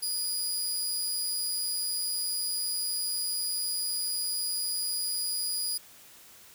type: tone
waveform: 20% pulse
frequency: 4904 Hz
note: D#8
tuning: 26 cents flat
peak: -23 dBFS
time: 0.02-5.78 s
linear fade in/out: 10 ms
effects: white hiss -53 dBFS RMS until 6.54 s